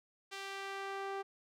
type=tone with band-pass filter sweep; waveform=sawtooth; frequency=392 Hz; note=G4; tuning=in tune; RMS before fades=-42 dBFS; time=0.31-1.23 s; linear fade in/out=20 ms; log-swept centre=3300 to 790 Hz; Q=0.71; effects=none